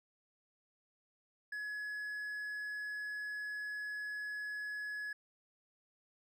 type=tone; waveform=triangle; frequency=1691 Hz; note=G#6; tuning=31 cents sharp; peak=-37 dBFS; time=1.52-5.13 s; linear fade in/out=5 ms; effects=none